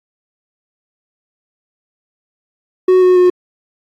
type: tone with pitch steps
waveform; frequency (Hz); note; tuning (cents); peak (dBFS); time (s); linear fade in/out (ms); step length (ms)
triangle; 369.9 / 365.4 / 361; F#4 / F#4 / F#4; 0 / -22 / -43; -4; 2.88-3.3; 5; 140
effects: AAC 48 kbps